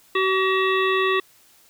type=harmonic tone; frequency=379.7 Hz; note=F#4; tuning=45 cents sharp; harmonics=1 / 3 / 5 / 7 / 9 / 10; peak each=-21 / -23 / -25 / -28 / -32 / -34 dBFS; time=0.15-1.2 s; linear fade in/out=5 ms; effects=white hiss -55 dBFS RMS until 1.69 s